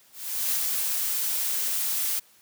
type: noise with ADSR envelope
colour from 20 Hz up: blue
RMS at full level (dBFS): -25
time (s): 0.12-2.2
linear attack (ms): 400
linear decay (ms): 71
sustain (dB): -2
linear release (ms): 13
effects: white hiss -58 dBFS RMS until 2.41 s + high-pass 80 Hz 12 dB/octave